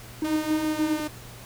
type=tone with tremolo; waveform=triangle; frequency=312.9 Hz; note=D#4; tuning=10 cents sharp; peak=-21 dBFS; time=0.22-1 s; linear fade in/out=2 ms; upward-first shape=square; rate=3.5 Hz; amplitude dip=40%
type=tone with pitch glide; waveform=sawtooth; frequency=306.8 to 303.1 Hz; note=D#4 to D#4; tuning=-24 to -45 cents; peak=-24 dBFS; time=0.24-1.08 s; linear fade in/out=10 ms; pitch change=-21 cents; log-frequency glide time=0.72-0.86 s
effects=added 118 Hz sine -46 dBFS peak until 1.45 s + pink hiss -45 dBFS RMS until 1.45 s